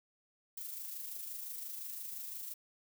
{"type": "noise with amplitude modulation", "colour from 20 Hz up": "violet", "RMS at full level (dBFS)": -42, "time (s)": [0.57, 2.54], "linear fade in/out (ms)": 5, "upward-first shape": "sine", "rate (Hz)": 25.8, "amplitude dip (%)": 40, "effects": []}